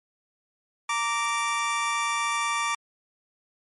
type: tone pair together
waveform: 25% pulse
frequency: 928 / 1169.2 Hz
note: A#5 / D6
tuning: -8 / -8 cents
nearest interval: major third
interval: 400 cents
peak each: -26 / -22 dBFS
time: 0.89-2.75 s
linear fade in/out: 5 ms
effects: MP3 48 kbps